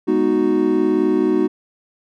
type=chord; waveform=triangle; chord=G# minor seventh; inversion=none; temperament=equal; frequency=207.7 / 246.9 / 311.1 / 370 Hz; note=G#3 / B3 / D#4 / F#4; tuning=0 / 0 / 0 / 0 cents; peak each=-22 / -20 / -16 / -16 dBFS; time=0.07-1.48 s; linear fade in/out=20 ms; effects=none